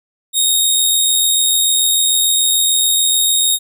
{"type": "tone with amplitude modulation", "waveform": "15% pulse", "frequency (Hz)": 3729, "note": "A#7", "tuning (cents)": 0, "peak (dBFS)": -3, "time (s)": [0.33, 3.59], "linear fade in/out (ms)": 50, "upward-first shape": "sine", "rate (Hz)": 86.8, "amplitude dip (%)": 30, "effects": []}